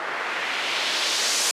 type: noise with low-pass filter sweep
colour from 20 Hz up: white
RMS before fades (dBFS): -25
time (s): 0-1.51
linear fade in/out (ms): 0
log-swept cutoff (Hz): 1400 to 7400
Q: 1.4
effects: high-pass 400 Hz 12 dB/octave + resampled to 32000 Hz